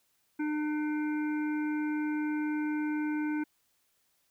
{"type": "harmonic tone with a mistuned harmonic", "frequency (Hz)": 302, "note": "D4", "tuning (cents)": 48, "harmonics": [1, 3, 5, 7, 8], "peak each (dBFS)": [-29, -43, -42, -48, -50], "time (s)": [0.39, 3.44], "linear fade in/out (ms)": 10, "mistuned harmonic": 8, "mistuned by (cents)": -34, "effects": ["white hiss -73 dBFS RMS until 4.3 s"]}